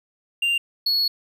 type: tone pair in turn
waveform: triangle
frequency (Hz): 2786 / 4365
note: F7 / C#8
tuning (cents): -5 / -28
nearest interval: minor sixth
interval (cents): 777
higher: second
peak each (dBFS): -17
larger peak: neither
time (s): 0.42-0.58 / 0.86-1.08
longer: second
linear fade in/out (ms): 5
effects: none